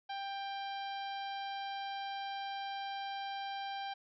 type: harmonic tone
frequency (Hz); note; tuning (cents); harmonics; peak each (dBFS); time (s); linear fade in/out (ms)
790; G5; +13; 1 / 2 / 3 / 4 / 5 / 6 / 7; -39 / -48 / -52 / -49 / -52 / -56 / -62; 0.09-3.94; 10
effects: none